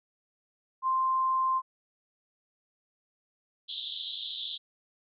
sine tone, 1046.5 Hz, C6, in tune, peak -24 dBFS, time 0.82-1.62 s, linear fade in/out 50 ms
pink band-pass noise, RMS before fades -38 dBFS, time 3.68-4.58 s, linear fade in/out 20 ms, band 3200 to 3900 Hz, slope 96 dB/octave
effects none

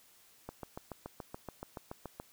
click train, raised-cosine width 1 ms, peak -27 dBFS, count 13, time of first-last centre 0.49-2.199 s, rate 7.02 Hz, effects white hiss -63 dBFS RMS until 2.32 s

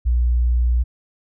sine tone, 60.2 Hz, B1, 44 cents flat, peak -14 dBFS, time 0.05-0.84 s, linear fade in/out 20 ms, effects none

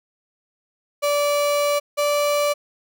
35% pulse tone pair in turn, 580 / 583.3 Hz, D5 / D5, -22 / -12 cents, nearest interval unison, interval 10 cents, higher second, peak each -16 dBFS, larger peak neither, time 1.02-1.8 / 1.97-2.54 s, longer first, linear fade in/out 20 ms, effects none

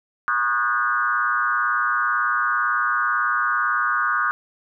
sine tone with frequency modulation, 1341 Hz, E6, 29 cents sharp, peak -18 dBFS, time 0.28-4.31 s, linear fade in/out 0 ms, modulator 118 Hz, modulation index 2.1, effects none

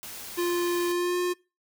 white noise, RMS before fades -40 dBFS, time 0.03-0.92 s, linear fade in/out 0 ms
square tone with pitch glide, 349.2 to 356.7 Hz, F4 to F4, 0 to +37 cents, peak -25 dBFS, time 0.37-1.34 s, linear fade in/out 20 ms, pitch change +37 cents, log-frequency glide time 0.88-1.17 s
effects noise-tail reverb RT60 0.3 s tail -24 dB re dry

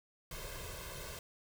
pink noise with comb filter, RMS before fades -45 dBFS, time 0.31-1.19 s, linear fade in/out 2 ms, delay 1.9 ms, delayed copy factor +0.8, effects none

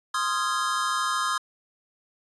square chord, F minor seventh, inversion second, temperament equal with one note detuned, 1046.5 / 1244.5 / 1377.7 / 1661.2 Hz, C6 / Eb6 / F6 / Ab6, 0 / 0 / -24 / 0 cents, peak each -30 / -28 / -33 / -33 dBFS, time 0.14-1.38 s, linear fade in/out 5 ms, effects resampled to 24000 Hz

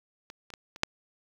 clicks, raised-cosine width 0.2 ms, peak -26 / -30 / -22 / -26 / -6 dBFS, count 5, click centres 0.301 / 0.503 / 0.538 / 0.761 / 0.834 s, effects 8-bit

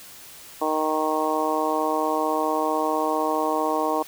harmonic tone, 155.56 Hz, D#3, in tune, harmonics 2 / 3 / 4 / 5 / 6 / 7, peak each -28 / -28 / -28 / -28 / -28 / -28 dBFS, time 0.61-4.03 s, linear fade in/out 10 ms, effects white hiss -44 dBFS RMS until 4.07 s

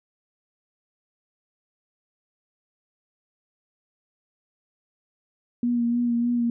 sine tone with vibrato, 238.4 Hz, A#3, 39 cents sharp, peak -20 dBFS, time 5.63-6.5 s, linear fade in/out 2 ms, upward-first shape sine, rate 3.3 Hz, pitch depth 25 cents each way, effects none

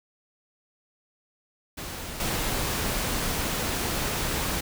pink noise with level steps, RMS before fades -36 / -28 dBFS, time 1.77-4.61 s, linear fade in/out 10 ms, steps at 2.2 s, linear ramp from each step 2 ms, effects none

